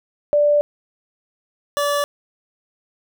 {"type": "tone pair in turn", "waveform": ["sine", "25% pulse"], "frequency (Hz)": [587.3, 577.2], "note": ["D5", "D5"], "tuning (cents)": [0, -30], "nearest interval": "unison", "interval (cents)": 30, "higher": "first", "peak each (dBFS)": [-12, -14], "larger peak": "first", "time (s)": [[0.33, 0.61], [1.77, 2.04]], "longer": "first", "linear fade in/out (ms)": 0, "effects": []}